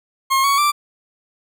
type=tone with pitch steps; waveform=40% pulse; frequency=1074 / 1118 / 1174 Hz; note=C6 / C#6 / D6; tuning=+45 / +14 / -1 cents; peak=-13 dBFS; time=0.3-0.72 s; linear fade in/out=20 ms; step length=140 ms; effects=none